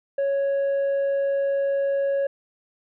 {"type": "tone with tanh clipping", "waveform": "sine", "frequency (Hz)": 554.4, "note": "C#5", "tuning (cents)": 0, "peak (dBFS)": -21, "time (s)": [0.18, 2.27], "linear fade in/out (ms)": 5, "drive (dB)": 3, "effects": []}